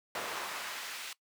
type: noise with high-pass filter sweep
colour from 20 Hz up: brown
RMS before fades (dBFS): -40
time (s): 0.15-1.13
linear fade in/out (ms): 2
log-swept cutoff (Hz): 750 to 2500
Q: 0.82
effects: noise-tail reverb RT60 0.1 s tail -20 dB re dry